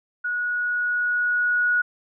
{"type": "tone with level ramp", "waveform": "sine", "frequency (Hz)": 1458, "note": "F#6", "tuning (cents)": -26, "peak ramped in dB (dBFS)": [-23, -17], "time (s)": [0.24, 1.82], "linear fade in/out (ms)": 10, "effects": []}